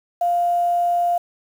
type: tone with quantisation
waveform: sine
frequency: 698.5 Hz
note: F5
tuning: in tune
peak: -16 dBFS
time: 0.21-1.18 s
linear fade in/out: 5 ms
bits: 7
effects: none